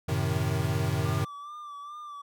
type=chord; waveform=square; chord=F# diminished seventh; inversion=none; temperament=equal; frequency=92.5 / 110 / 130.81 / 155.56 Hz; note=F#2 / A2 / C3 / Eb3; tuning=0 / 0 / 0 / 0 cents; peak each=-32 dBFS; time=0.08-1.25 s; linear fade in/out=10 ms
type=tone with vibrato; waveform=triangle; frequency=1174.7 Hz; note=D6; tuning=in tune; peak=-37 dBFS; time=1.05-2.22 s; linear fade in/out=10 ms; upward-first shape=sine; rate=2.4 Hz; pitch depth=48 cents each way
effects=none